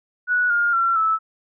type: tone with pitch steps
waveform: sine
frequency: 1470 / 1414.2 / 1360.5 / 1308.9 Hz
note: F#6 / F6 / F6 / E6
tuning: -12 / +21 / -46 / -13 cents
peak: -16 dBFS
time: 0.27-1.19 s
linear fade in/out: 50 ms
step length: 230 ms
effects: none